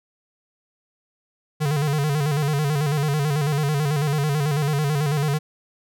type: tone with vibrato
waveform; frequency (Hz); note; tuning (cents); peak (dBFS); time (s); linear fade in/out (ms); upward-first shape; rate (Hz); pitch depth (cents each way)
square; 146.83; D3; 0; -20; 1.6-5.39; 20; square; 9.1; 78
effects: none